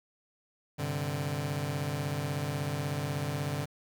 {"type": "chord", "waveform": "sawtooth", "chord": "G suspended fourth", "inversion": "none", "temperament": "just", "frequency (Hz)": [98, 130.67, 147], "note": ["G2", "C3", "D3"], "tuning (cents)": [0, -2, 2], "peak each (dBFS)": [-35, -32, -29], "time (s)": [0.78, 3.66], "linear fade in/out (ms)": 20, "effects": ["9-bit"]}